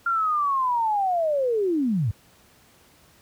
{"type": "linear sweep", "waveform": "sine", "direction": "down", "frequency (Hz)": [1396.9, 91.1], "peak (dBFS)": -20, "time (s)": [0.06, 2.11], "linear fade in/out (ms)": 5, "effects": ["pink hiss -56 dBFS RMS until 3.21 s", "high-pass 60 Hz 12 dB/octave"]}